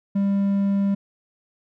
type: tone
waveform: triangle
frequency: 198.5 Hz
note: G3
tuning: 22 cents sharp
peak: -16 dBFS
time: 0.15-0.95 s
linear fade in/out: 10 ms
effects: none